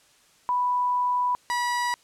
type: tone pair in turn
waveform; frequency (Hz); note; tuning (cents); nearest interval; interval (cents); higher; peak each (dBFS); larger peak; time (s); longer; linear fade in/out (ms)
sine / 30% pulse; 987.8 / 971.4; B5 / B5; 0 / -29; unison; 29; first; -21; neither; 0.49-1.35 / 1.5-1.94; first; 0
effects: white hiss -59 dBFS RMS until 2.03 s + low-pass 9000 Hz 12 dB/octave